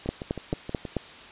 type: two click trains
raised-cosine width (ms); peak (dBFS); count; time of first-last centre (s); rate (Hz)
2; -20 / -12; 6 / 5; 0.06-0.852 / 0.09-0.967; 6.31 / 4.56
effects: white hiss -45 dBFS RMS until 1.31 s + resampled to 8000 Hz